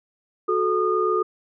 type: tone cluster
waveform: sine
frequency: 367.4 / 435.1 / 1222 Hz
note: F#4 / A4 / D#6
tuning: -12 / -19 / -32 cents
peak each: -23 dBFS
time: 0.48-1.23 s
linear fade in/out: 10 ms
effects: none